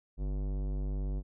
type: tone with tanh clipping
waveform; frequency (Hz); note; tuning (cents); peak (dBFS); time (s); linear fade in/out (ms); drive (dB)
sine; 49; G1; 0; -33; 0.17-1.23; 50; 18
effects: none